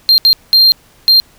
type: tone bursts at uneven times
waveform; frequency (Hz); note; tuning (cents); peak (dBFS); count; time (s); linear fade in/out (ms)
triangle; 4186; C8; 0; -3; 4; 0.09-0.18 / 0.25-0.33 / 0.53-0.72 / 1.08-1.2; 0
effects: pink hiss -47 dBFS RMS until 1.38 s